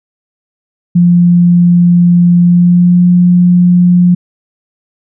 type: tone with pitch glide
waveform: sine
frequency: 174.61 to 177.46 Hz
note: F3 to F3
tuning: 0 to +28 cents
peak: -3 dBFS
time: 0.95-4.15 s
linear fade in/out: 10 ms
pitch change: +28 cents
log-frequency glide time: 2.42-3.04 s
effects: none